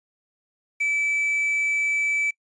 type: tone with quantisation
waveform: triangle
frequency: 2308 Hz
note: D7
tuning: 31 cents flat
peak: -19 dBFS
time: 0.8-2.31 s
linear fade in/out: 10 ms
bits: 8
effects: noise-tail reverb RT60 0.1 s tail -25 dB re dry + resampled to 22050 Hz